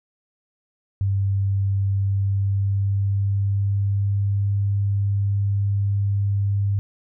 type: tone with pitch glide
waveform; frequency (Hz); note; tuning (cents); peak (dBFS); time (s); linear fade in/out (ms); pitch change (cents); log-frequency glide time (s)
sine; 98.3 to 100.19; G2 to G2; +5 to +38; -18; 1.01-6.79; 0; +33; 1.94-4.36
effects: none